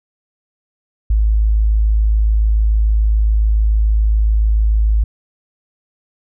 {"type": "tone", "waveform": "sine", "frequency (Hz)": 53.5, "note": "A1", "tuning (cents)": -48, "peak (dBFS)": -10, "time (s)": [1.1, 5.04], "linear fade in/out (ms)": 5, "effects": []}